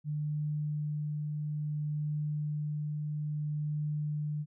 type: tone with tremolo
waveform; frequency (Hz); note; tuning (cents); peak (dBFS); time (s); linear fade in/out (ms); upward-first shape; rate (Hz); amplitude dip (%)
sine; 149.9; D3; +36; -30; 0.04-4.46; 50; triangle; 0.59; 25
effects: none